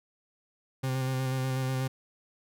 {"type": "tone with vibrato", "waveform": "40% pulse", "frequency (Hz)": 130.81, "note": "C3", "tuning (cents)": 0, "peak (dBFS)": -27, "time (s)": [0.83, 1.88], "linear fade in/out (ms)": 10, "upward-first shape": "square", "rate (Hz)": 8.2, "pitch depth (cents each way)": 17, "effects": []}